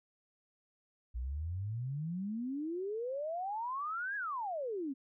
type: exponential two-way sweep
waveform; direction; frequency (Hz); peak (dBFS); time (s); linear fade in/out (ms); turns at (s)
sine; up then down; 57.4 to 1692 to 256; -35; 1.14-4.94; 20; 4.16
effects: none